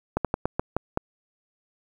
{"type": "slowing click train", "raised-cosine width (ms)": 1, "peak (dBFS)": -9, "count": 7, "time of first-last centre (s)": [0.17, 0.974], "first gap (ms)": 77, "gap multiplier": 1.22, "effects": ["8-bit"]}